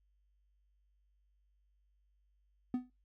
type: tone with exponential decay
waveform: triangle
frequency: 250.1 Hz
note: B3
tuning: 22 cents sharp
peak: -26 dBFS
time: 2.74-2.9 s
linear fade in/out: 2 ms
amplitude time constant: 33 ms
effects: noise-tail reverb RT60 0.2 s tail -18 dB re dry + added 50 Hz sine -70 dBFS peak until 3.04 s